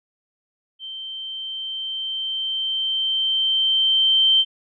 sine tone with level ramp, 3120 Hz, G7, 9 cents flat, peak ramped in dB -31 to -12 dBFS, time 0.79-4.45 s, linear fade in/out 50 ms, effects none

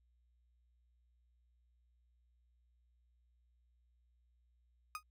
35% pulse tone with exponential decay, 1244.5 Hz, D#6, in tune, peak -35 dBFS, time 4.95-5.03 s, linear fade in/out 1 ms, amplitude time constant 17 ms, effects added 60 Hz sine -70 dBFS peak until 5.1 s

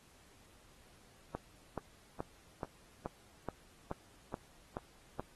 click train, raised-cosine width 1 ms, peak -24 dBFS, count 10, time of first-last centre 1.35-5.196 s, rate 2.34 Hz, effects pink hiss -64 dBFS RMS until 5.35 s + AAC 32 kbps

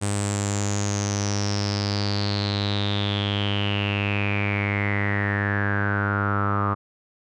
sawtooth tone with low-pass filter sweep, 101.4 Hz, G#2, 41 cents flat, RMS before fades -24 dBFS, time 0.01-6.75 s, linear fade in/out 20 ms, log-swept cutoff 8500 to 1200 Hz, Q 9.2, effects none

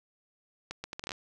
accelerating click train, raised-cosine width 0.2 ms, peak -20 dBFS, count 9, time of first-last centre 0.71-1.118 s, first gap 130 ms, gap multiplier 0.7, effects none

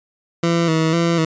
20% pulse tone with vibrato, 164.5 Hz, E3, 3 cents flat, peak -10 dBFS, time 0.43-1.25 s, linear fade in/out 5 ms, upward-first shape square, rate 2 Hz, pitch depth 44 cents each way, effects resampled to 16000 Hz

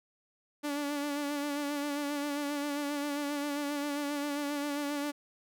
sawtooth tone with vibrato, 289 Hz, D4, 28 cents flat, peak -28 dBFS, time 0.63-5.12 s, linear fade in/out 20 ms, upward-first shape sine, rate 7.5 Hz, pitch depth 37 cents each way, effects none

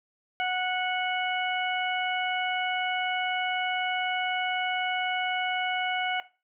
harmonic tone, 736 Hz, F#5, 9 cents flat, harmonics 1 / 2 / 3 / 4, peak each -28 / -32 / -31 / -35 dBFS, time 0.4-6.2 s, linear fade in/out 0 ms, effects noise-tail reverb RT60 0.3 s tail -17 dB re dry

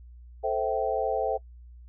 sine chord, A minor seventh, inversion none, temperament equal with one note detuned, 440 / 523.3 / 659.3 / 771.9 Hz, A4 / C5 / E5 / G5, 0 / 0 / 0 / -27 cents, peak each -30 dBFS, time 0.43-1.38 s, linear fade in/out 20 ms, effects noise-tail reverb RT60 0.1 s tail -24 dB re dry + added 60 Hz sine -45 dBFS peak until 1.88 s

